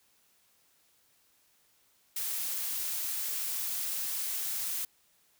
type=noise; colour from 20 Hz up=blue; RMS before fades=-34 dBFS; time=2.16-4.85 s; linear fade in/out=5 ms; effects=white hiss -68 dBFS RMS until 5.39 s